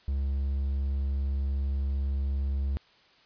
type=tone; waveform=triangle; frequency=68.7 Hz; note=C#2; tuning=15 cents flat; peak=-24 dBFS; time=0.08-2.77 s; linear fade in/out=0 ms; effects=white hiss -60 dBFS RMS until 3.25 s + resampled to 11025 Hz